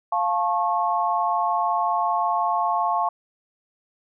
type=chord; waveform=sine; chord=F augmented; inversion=none; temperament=just; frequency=698.5 / 873.1 / 1091.3 Hz; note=F5 / A5 / C#6; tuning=0 / -14 / -27 cents; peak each=-24 dBFS; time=0.12-3.09 s; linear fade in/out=5 ms; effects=none